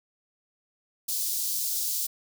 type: high-pass noise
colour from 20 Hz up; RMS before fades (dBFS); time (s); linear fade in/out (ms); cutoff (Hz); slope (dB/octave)
white; -29; 1.08-2.07; 10; 4300; 24
effects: none